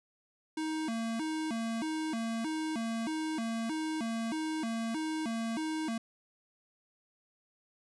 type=tone with vibrato; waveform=square; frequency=267.3 Hz; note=C4; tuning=37 cents sharp; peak=-33 dBFS; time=0.57-5.98 s; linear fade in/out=5 ms; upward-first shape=square; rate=1.6 Hz; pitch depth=280 cents each way; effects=resampled to 24000 Hz